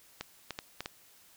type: clicks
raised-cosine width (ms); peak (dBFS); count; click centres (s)
0.2; -19; 5; 0.21 / 0.507 / 0.589 / 0.806 / 0.859
effects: white hiss -60 dBFS RMS until 1.36 s